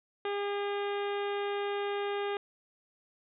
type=harmonic tone; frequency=405.1 Hz; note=G#4; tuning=43 cents flat; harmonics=1 / 2 / 3 / 4 / 5 / 6 / 7 / 8 / 9; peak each=-32 / -38 / -42 / -44 / -46 / -48 / -49 / -50 / -51 dBFS; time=0.25-2.37 s; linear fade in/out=2 ms; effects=none